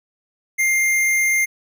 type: tone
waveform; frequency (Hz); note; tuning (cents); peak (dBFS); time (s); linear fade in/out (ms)
square; 2108; C7; +12; -16; 0.58-1.46; 20
effects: none